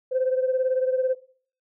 sine beating tone pair, 513 / 531 Hz, C5 / C5, -34 / +25 cents, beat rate 18 Hz, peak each -21 / -26 dBFS, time 0.11-1.15 s, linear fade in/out 20 ms, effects noise-tail reverb RT60 0.5 s tail -19 dB re dry + tanh soft clip ceiling -15 dBFS

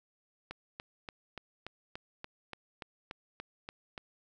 click train, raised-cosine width 0.3 ms, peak -25 dBFS, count 13, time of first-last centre 0.51-3.978 s, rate 3.46 Hz, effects none

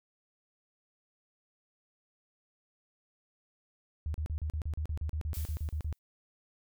sine tone bursts, 76.7 Hz, D#2, 24 cents flat, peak -31 dBFS, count 16, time 4.06-5.927 s, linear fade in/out 0 ms, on 82 ms, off 37 ms
blue noise with exponential decay, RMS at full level -42 dBFS, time 5.34-5.99 s, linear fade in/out 1 ms, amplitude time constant 140 ms
effects none

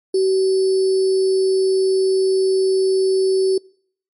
sine tone with sample-and-hold, 380.9 Hz, G4, 50 cents flat, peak -13 dBFS, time 0.14-3.58 s, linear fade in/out 5 ms, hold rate 4900 Hz, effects noise-tail reverb RT60 0.6 s tail -26 dB re dry + MP3 48 kbps

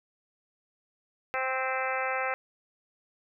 harmonic tone with a mistuned harmonic, 261.6 Hz, C4, in tune, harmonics 2 / 3 / 4 / 5 / 6 / 7 / 8 / 9 / 10, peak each -34 / -34 / -39 / -35 / -36 / -40 / -36 / -40 / -40 dBFS, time 1.34-2.34 s, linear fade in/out 0 ms, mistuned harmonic 8, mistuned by -27 cents, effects none

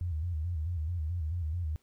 sine tone with vibrato, 82.41 Hz, E2, in tune, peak -30 dBFS, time 0.01-1.76 s, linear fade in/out 0 ms, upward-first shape square, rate 4.6 Hz, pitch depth 110 cents each way, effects pink hiss -72 dBFS RMS until 1.82 s

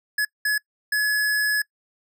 square tone bursts at uneven times, 1698 Hz, G#6, 38 cents sharp, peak -20 dBFS, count 3, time 0.18-0.25 / 0.45-0.58 / 0.92-1.62 s, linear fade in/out 5 ms, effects noise-tail reverb RT60 0.1 s tail -26 dB re dry

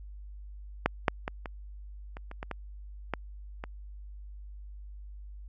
clicks, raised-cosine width 0.5 ms, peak -8 / -7 / -17 / -22 / -27 / -27 / -22 / -19 / -14 / -22 dBFS, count 10, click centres 0.86 / 1.082 / 1.279 / 1.458 / 2.169 / 2.314 / 2.429 / 2.513 / 3.137 / 3.639 s, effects added 50 Hz sine -42 dBFS peak until 5.48 s

